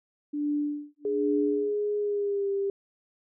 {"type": "tone with tremolo", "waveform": "sine", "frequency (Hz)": 293.7, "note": "D4", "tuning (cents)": 0, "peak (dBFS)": -24, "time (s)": [0.33, 1.78], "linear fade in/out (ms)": 10, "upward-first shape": "sine", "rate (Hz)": 1.2, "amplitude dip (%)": 100}
{"type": "tone with pitch glide", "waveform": "sine", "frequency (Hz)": [415.3, 396.1], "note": ["G#4", "G4"], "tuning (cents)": [0, 18], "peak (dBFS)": -25, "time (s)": [1.05, 2.7], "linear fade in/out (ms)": 2, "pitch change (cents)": -82, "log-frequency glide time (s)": [1.98, 2.5]}
{"effects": []}